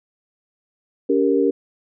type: chord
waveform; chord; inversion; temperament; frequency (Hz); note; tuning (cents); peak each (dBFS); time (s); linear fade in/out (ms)
sine; G diminished; second; equal with one note detuned; 282.2 / 392 / 466.2; Db4 / G4 / Bb4; +31 / 0 / 0; -19; 1.09-1.51; 10
effects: none